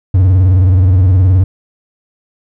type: tone with vibrato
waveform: triangle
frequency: 92.4 Hz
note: F#2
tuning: 2 cents flat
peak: -3 dBFS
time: 0.14-1.44 s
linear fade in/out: 5 ms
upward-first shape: square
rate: 19 Hz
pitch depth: 87 cents each way
effects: none